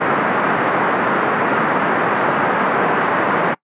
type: band-pass noise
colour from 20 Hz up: white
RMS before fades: -17 dBFS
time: 0-3.55 s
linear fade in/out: 20 ms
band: 150 to 1600 Hz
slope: 24 dB/octave
effects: noise-tail reverb RT60 0.1 s tail -24 dB re dry + resampled to 8000 Hz